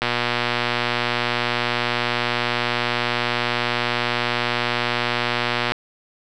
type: click train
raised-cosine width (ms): 0.3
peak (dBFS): -4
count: 685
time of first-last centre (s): 0.02-5.72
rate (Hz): 120
effects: none